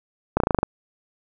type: slowing click train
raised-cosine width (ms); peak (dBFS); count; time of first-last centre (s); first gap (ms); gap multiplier
1; -4; 8; 0.37-0.631; 32; 1.05
effects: none